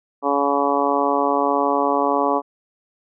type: harmonic tone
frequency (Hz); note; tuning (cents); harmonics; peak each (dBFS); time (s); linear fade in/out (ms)
141.6; C#3; +37; 2 / 3 / 4 / 5 / 6 / 7 / 8; -24 / -24 / -24 / -24 / -24 / -24 / -24; 0.22-2.42; 50
effects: none